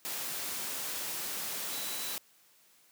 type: tone in noise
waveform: sine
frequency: 3951 Hz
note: B7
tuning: in tune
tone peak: -44 dBFS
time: 1.72-2.15 s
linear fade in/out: 0 ms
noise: white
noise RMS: -37 dBFS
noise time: 0.05-2.18 s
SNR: -10 dB
effects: white hiss -64 dBFS RMS until 2.91 s + high-pass 150 Hz 12 dB/octave